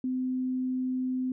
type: tone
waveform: sine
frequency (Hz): 256.2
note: C4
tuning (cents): -36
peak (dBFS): -27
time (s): 0.04-1.32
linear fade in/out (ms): 2
effects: none